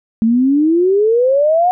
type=exponential sweep; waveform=sine; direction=up; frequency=218.3 to 740 Hz; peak=-9 dBFS; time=0.22-1.71 s; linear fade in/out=0 ms; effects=none